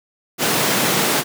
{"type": "high-pass noise", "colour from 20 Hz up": "pink", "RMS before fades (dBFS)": -18, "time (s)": [0.38, 1.24], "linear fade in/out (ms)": 50, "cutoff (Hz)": 160, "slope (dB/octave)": 24, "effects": []}